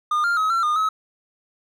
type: tone with pitch steps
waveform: triangle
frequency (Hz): 1216 / 1397 / 1274 / 1355 / 1219 / 1283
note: D#6 / F6 / D#6 / E6 / D#6 / E6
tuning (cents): -40 / 0 / +41 / +47 / -36 / -47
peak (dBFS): -16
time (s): 0.11-0.89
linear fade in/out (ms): 5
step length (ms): 130
effects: none